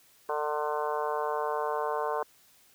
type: harmonic tone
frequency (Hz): 150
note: D3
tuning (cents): +37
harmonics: 3 / 4 / 5 / 6 / 7 / 8 / 9 / 10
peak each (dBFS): -33 / -35 / -36 / -36 / -34 / -42 / -46 / -43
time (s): 0.29-2.23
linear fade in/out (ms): 2
effects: white hiss -61 dBFS RMS until 2.74 s